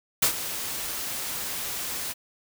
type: noise with ADSR envelope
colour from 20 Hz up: white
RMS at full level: -19 dBFS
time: 0.22-2.14 s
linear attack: 8 ms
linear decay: 91 ms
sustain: -13 dB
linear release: 29 ms
effects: none